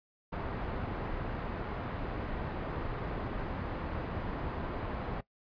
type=low-pass noise; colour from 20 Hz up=pink; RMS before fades=-37 dBFS; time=0.32-5.21 s; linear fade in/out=10 ms; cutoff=1400 Hz; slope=12 dB/octave; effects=noise-tail reverb RT60 0.1 s tail -18 dB re dry + resampled to 11025 Hz